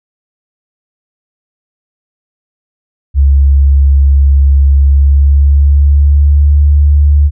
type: tone with pitch glide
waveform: sine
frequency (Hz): 69.3 to 72.7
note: C#2 to D2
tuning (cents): 0 to -17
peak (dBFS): -3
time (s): 3.14-7.31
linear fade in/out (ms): 50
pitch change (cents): +83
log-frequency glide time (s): 4.79-6.58
effects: none